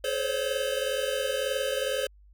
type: tone cluster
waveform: square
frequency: 428.7 / 521 / 544 / 563 / 3050 Hz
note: A4 / C5 / C#5 / C#5 / G7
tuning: -45 / -7 / -33 / +27 / -48 cents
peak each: -36 / -31 / -36 / -34 / -37 dBFS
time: 0.04-2.07 s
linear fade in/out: 5 ms
effects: added 50 Hz sine -52 dBFS peak until 2.33 s